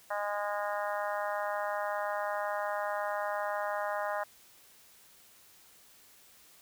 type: harmonic tone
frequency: 205.5 Hz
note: G#3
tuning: 18 cents flat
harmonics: 3 / 4 / 5 / 6 / 7 / 8 / 9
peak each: -35 / -37 / -39 / -41 / -42 / -43 / -44 dBFS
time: 0.1-4.24 s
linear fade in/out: 10 ms
effects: white hiss -59 dBFS RMS until 6.61 s